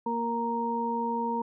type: harmonic tone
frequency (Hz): 233.1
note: A#3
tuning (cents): 0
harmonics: 1 / 2 / 4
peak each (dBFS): -32 / -34 / -29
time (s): 0.06-1.42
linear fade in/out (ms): 5
effects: none